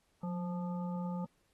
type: harmonic tone with a mistuned harmonic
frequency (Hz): 174.61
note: F3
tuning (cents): 0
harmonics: 1 / 3 / 5 / 7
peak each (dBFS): -35 / -46 / -46 / -52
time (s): 0.23-1.25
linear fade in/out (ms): 5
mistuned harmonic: 1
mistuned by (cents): +47
effects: pink hiss -75 dBFS RMS until 1.53 s + AAC 32 kbps